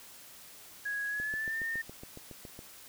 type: tone with pitch glide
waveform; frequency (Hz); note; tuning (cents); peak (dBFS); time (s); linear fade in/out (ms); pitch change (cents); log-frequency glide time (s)
sine; 1661.2 to 1822; G#6 to A#6; 0 to -40; -32; 0.85-1.82; 10; +160; 1.08-1.64
type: click train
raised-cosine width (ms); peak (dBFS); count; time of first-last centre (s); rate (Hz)
2; -32; 11; 1.2-2.591; 7.19
effects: white hiss -52 dBFS RMS until 2.88 s